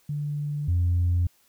sine tone pair in turn, 146.83 / 87.53 Hz, D3 / F2, 0 / +4 cents, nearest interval major sixth, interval 896 cents, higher first, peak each -26 / -18 dBFS, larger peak second, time 0.09-0.68 / 0.68-1.27 s, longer neither, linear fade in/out 5 ms, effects tanh soft clip ceiling -17 dBFS + white hiss -63 dBFS RMS until 1.48 s

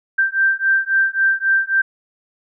sine beating tone pair, 1568 / 1571.7 Hz, G6 / G6, 0 / +4 cents, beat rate 3.7 Hz, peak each -17 / -17 dBFS, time 0.18-1.82 s, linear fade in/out 10 ms, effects none

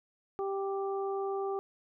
harmonic tone, 392 Hz, G4, in tune, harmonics 1 / 2 / 3, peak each -32 / -38 / -42 dBFS, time 0.39-1.59 s, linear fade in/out 0 ms, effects none

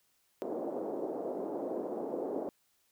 pink band-pass noise, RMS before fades -37 dBFS, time 0.42-2.49 s, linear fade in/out 0 ms, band 300 to 640 Hz, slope 24 dB/octave, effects white hiss -73 dBFS RMS until 2.91 s

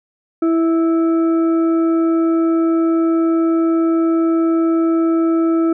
sine tone with frequency modulation, 329.6 Hz, E4, in tune, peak -12 dBFS, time 0.42-5.73 s, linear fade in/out 5 ms, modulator 984 Hz, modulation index 0.37, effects none

